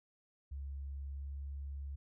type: tone with pitch glide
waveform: sine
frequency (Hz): 69.3 to 69.82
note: C#2 to C#2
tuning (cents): 0 to +13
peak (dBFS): -40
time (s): 0.51-1.96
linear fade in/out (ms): 10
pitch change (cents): +13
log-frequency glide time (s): 1.13-1.27
effects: none